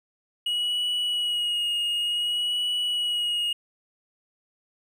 triangle tone with vibrato, 2900 Hz, F#7, 35 cents flat, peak -22 dBFS, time 0.46-3.53 s, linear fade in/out 5 ms, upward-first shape sine, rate 0.55 Hz, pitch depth 24 cents each way, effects none

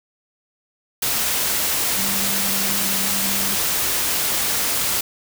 sine tone in noise, 196 Hz, G3, in tune, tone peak -30 dBFS, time 1.97-3.55 s, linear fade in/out 5 ms, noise white, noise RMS -21 dBFS, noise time 1.02-5.01 s, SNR -12 dB, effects none

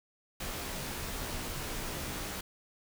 pink noise with comb filter, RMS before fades -38 dBFS, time 0.4-2.41 s, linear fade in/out 5 ms, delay 18 ms, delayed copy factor -0.65, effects none

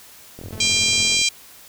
click train, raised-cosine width 2 ms, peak -23 dBFS, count 36, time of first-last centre 0.39-1.215 s, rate 42.4 Hz
triangle tone bursts, 98 Hz, G2, in tune, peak -30 dBFS, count 7, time 0.43-1.025 s, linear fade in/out 10 ms, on 55 ms, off 35 ms
sawtooth tone with tremolo, 217.6 Hz, A3, 19 cents flat, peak -30 dBFS, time 0.52-1.16 s, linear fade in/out 5 ms, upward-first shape triangle, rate 17 Hz, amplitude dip 45%
harmonic tone, 798 Hz, G5, 31 cents sharp, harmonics 3 / 4 / 5 / 6 / 7 / 8 / 9 / 10, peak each -22 / -23 / -24 / -25 / -25 / -26 / -27 / -27 dBFS, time 0.6-1.29 s, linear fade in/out 5 ms
effects white hiss -45 dBFS RMS until 1.68 s

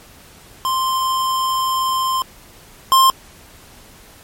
square tone pair in turn, 1046.5 / 1055.6 Hz, C6 / C6, 0 / +15 cents, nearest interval unison, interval 15 cents, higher second, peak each -17 / -9 dBFS, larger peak second, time 0.65-2.22 / 2.92-3.1 s, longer first, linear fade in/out 0 ms, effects pink hiss -44 dBFS RMS until 4.23 s + MP3 64 kbps

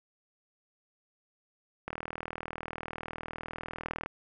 click train, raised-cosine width 0.5 ms, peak -20 dBFS, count 88, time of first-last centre 1.88-4.06 s, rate 39.9 Hz, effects none

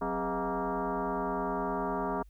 sine tone with frequency modulation, 265.3 Hz, C4, 24 cents sharp, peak -29 dBFS, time 0.01-2.23 s, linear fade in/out 10 ms, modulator 225 Hz, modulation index 4.2, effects added 50 Hz sine -51 dBFS peak until 2.29 s + white hiss -74 dBFS RMS until 2.29 s

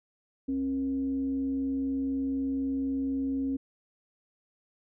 sine tone with frequency modulation, 270 Hz, C#4, 45 cents flat, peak -27 dBFS, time 0.48-3.57 s, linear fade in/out 10 ms, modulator 204 Hz, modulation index 0.26, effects none

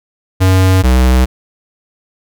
square tone pair in turn, 93.8 / 63.44 Hz, F#2 / B1, +24 / +47 cents, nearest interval perfect fifth, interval 677 cents, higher first, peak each -7 dBFS, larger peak neither, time 0.4-0.83 / 0.83-1.26 s, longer neither, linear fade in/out 20 ms, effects none

